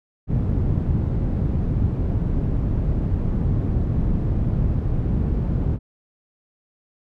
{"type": "low-pass noise", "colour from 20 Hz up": "white", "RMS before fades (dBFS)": -21, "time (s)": [0.27, 5.79], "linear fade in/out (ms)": 50, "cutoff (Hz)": 130, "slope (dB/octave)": 12, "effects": []}